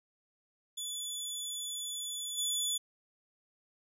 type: tone with level steps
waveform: 20% pulse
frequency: 3452 Hz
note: A7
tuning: 34 cents flat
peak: -31 / -25 dBFS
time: 0.77-2.78 s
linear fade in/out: 10 ms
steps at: 2.37 s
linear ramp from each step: 20 ms
effects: none